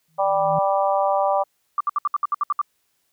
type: tone with exponential growth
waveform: sine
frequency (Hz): 159.6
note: D#3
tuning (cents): +44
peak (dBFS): -24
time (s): 0.08-0.59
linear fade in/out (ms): 5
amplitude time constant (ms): 110
type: harmonic tone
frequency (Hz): 196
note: G3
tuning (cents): 0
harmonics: 3 / 4 / 5 / 6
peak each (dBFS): -21 / -21 / -25 / -27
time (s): 0.18-1.44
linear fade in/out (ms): 20
type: tone bursts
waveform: sine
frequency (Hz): 1174.7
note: D6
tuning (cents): 0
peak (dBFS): -17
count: 10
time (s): 1.78-2.615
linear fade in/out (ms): 2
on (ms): 25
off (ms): 65
effects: white hiss -69 dBFS RMS until 3.12 s